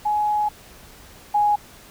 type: tone pair in turn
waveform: sine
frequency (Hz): 840 / 830.8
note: G#5 / G#5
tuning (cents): +19 / 0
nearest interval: unison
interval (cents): 19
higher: first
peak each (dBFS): -18 / -15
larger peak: second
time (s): 0.05-0.49 / 1.34-1.56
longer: first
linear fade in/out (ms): 10
effects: pink hiss -46 dBFS RMS until 1.9 s